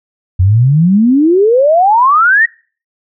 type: exponential sweep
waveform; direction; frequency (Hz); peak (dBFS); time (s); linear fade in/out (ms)
sine; up; 87.1 to 1916; -5; 0.39-2.46; 10
effects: noise-tail reverb RT60 0.4 s tail -24 dB re dry